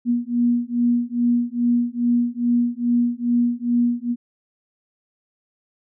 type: beating tone pair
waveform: sine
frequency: 238.8 / 241.2 Hz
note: A#3 / B3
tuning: +42 / -41 cents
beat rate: 2.4 Hz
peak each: -20 dBFS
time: 0.05-4.16 s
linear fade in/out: 50 ms
effects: none